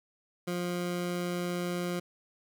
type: tone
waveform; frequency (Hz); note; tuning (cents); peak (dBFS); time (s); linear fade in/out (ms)
20% pulse; 176.5; F3; +19; -26; 0.47-2; 10
effects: none